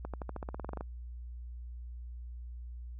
accelerating click train, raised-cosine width 1 ms, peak -25 dBFS, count 14, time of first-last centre 0.05-0.809 s, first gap 87 ms, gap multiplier 0.93, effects added 60 Hz sine -41 dBFS peak until 2.99 s

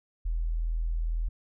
sine tone, 41 Hz, E1, 9 cents flat, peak -26 dBFS, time 0.25-1.29 s, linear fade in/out 10 ms, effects none

